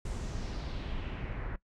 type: noise with low-pass filter sweep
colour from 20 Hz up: brown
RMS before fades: -37 dBFS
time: 0.05-1.56 s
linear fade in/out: 5 ms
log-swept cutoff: 8700 to 1700 Hz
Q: 2.2
effects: noise-tail reverb RT60 0.1 s tail -18 dB re dry